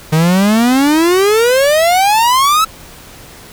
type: exponential sweep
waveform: 45% pulse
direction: up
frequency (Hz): 153 to 1325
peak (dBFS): -8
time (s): 0.12-2.65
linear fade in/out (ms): 10
effects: pink hiss -36 dBFS RMS until 3.52 s